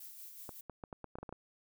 violet noise with tremolo, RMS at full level -49 dBFS, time 0-0.61 s, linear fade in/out 5 ms, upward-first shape sine, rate 5.3 Hz, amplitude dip 40%
clicks, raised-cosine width 1 ms, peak -30 dBFS, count 10, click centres 0.492 / 0.697 / 0.838 / 0.928 / 1.043 / 1.155 / 1.186 / 1.23 / 1.292 / 1.326 s
effects none

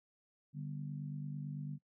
harmonic tone, 49 Hz, G1, in tune, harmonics 3 / 4 / 5, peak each -40 / -48 / -50 dBFS, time 0.53-1.79 s, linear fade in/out 50 ms, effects noise-tail reverb RT60 0.1 s tail -23 dB re dry

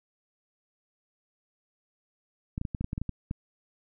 clicks, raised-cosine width 5 ms, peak -19 dBFS, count 11, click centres 2.579 / 2.614 / 2.652 / 2.748 / 2.81 / 2.844 / 2.931 / 2.979 / 3.016 / 3.093 / 3.311 s, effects none

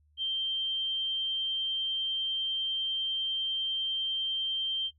sine tone, 3145 Hz, G7, 5 cents sharp, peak -28 dBFS, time 0.17-4.91 s, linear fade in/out 50 ms, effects noise-tail reverb RT60 0.1 s tail -17 dB re dry + added 75 Hz sine -63 dBFS peak until 4.98 s

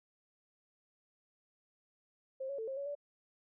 sine tone with pitch steps, 530 / 557 / 445.4 / 535 / 561 / 577 Hz, C5 / C#5 / A4 / C5 / C#5 / D5, +22 / +8 / +21 / +38 / +21 / -31 cents, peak -37 dBFS, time 2.4-2.952 s, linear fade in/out 10 ms, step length 92 ms, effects none

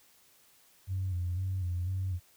sine tone with vibrato, 91.3 Hz, F#2, 23 cents flat, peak -29 dBFS, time 0.87-2.2 s, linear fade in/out 50 ms, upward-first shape square, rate 2 Hz, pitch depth 55 cents each way, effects tanh soft clip ceiling -25 dBFS + white hiss -63 dBFS RMS until 2.36 s

